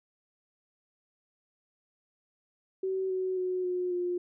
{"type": "tone with pitch steps", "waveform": "sine", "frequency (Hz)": [379.7, 373.4, 367.2, 361.1, 355.1], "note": ["F#4", "F#4", "F#4", "F#4", "F4"], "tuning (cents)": [45, 16, -13, -42, 29], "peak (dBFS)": -28, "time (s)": [2.83, 4.18], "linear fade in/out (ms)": 5, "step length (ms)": 270, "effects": []}